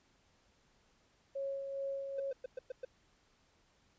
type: tone with tremolo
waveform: sine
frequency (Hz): 549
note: C#5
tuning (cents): -17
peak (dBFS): -35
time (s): 1.35-2.32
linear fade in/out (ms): 10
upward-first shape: sine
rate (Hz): 2.4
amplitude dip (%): 40
type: tone bursts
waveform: triangle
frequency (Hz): 513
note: C5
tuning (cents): -34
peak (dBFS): -36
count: 6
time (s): 2.18-2.85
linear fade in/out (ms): 5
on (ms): 20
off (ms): 110
effects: pink hiss -71 dBFS RMS until 3.98 s + resampled to 16000 Hz